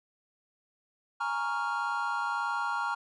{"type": "chord", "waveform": "triangle", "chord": "Bb minor seventh", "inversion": "third", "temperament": "equal with one note detuned", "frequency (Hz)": [830.6, 932.3, 1108.7, 1392.9], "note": ["Ab5", "Bb5", "Db6", "F6"], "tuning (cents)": [0, 0, 0, -5], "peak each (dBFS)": [-35, -32, -34, -31], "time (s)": [1.2, 2.95], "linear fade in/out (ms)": 10, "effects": ["resampled to 24000 Hz"]}